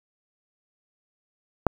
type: click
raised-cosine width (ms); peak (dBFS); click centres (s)
1; -4; 1.667
effects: 7-bit